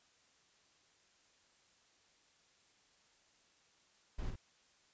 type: noise with echo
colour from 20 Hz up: brown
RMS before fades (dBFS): -40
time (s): 4.18-4.31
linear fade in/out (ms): 10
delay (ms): 50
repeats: 1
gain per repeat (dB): -4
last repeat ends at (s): 4.36
effects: white hiss -70 dBFS RMS until 4.93 s + resampled to 16000 Hz